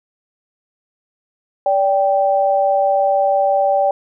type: tone pair together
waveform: sine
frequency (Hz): 578.2 / 784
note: D5 / G5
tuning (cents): -27 / 0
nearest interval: perfect fourth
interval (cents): 527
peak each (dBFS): -15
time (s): 1.66-3.91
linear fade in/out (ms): 2
effects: none